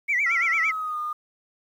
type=tone with vibrato; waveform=sine; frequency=2125 Hz; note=C7; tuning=26 cents sharp; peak=-19 dBFS; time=0.08-0.72 s; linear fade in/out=20 ms; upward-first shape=sine; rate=8.9 Hz; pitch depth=170 cents each way
type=tone with pitch glide; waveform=sine; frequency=1361 to 1219.5 Hz; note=F6 to D#6; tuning=-45 to -35 cents; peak=-26 dBFS; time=0.26-1.13 s; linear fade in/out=5 ms; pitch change=-190 cents; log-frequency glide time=0.43-0.98 s
effects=tanh soft clip ceiling -15 dBFS + 9-bit